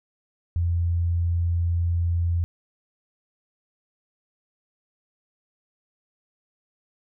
sine tone, 85.6 Hz, F2, 34 cents flat, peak -20 dBFS, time 0.56-2.44 s, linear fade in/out 0 ms, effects none

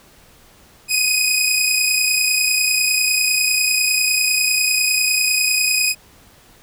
15% pulse tone pair together, 2489 / 2519 Hz, D#7 / D#7, 0 / +21 cents, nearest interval unison, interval 21 cents, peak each -11 dBFS, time 0.88-5.95 s, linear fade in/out 50 ms, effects pink hiss -49 dBFS RMS until 6.62 s

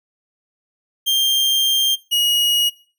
40% pulse tone pair in turn, 3183 / 2892 Hz, G7 / F#7, +26 / -40 cents, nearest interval major second, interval 166 cents, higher first, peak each -14 / -14 dBFS, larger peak neither, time 1.06-1.96 / 2.11-2.7 s, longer first, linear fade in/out 20 ms, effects noise-tail reverb RT60 0.4 s tail -19 dB re dry

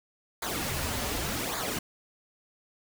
pink noise with flanger, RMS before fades -32 dBFS, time 0.42-1.79 s, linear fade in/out 5 ms, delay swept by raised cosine 0.35 to 6.25 ms, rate 0.87 Hz, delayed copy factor -0.75, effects none

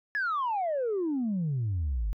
sine exponential sweep, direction down, 1739 to 46.25 Hz, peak -25 dBFS, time 0.15-2.13 s, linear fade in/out 0 ms, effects tanh soft clip ceiling -24 dBFS

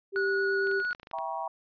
sine tone, 392 Hz, G4, in tune, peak -27 dBFS, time 0.12-0.83 s, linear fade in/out 50 ms
triangle tone with vibrato, 1460 Hz, F#6, 24 cents flat, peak -26 dBFS, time 0.16-0.93 s, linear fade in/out 0 ms, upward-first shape sine, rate 8.8 Hz, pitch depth 10 cents each way
clicks, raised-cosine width 0.3 ms, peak -30 dBFS, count 11, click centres 0.671 / 0.714 / 0.801 / 0.85 / 0.91 / 0.949 / 0.998 / 1.031 / 1.071 / 1.113 / 1.186 s
sine chord, E diminished seventh, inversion none, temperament equal with one note detuned, 659.3 / 784 / 954.7 / 1108.7 Hz, E5 / G5 / Bb5 / Db6, 0 / 0 / +41 / 0 cents, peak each -37 / -36 / -35 / -40 dBFS, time 1.13-1.48 s, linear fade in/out 5 ms
effects resampled to 11025 Hz

